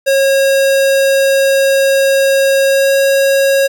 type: tone with pitch glide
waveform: square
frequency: 544 to 547.2 Hz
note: C#5 to C#5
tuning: -33 to -23 cents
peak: -9 dBFS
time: 0.06-3.68 s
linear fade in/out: 20 ms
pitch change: +10 cents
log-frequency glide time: 2.67-2.93 s
effects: 8-bit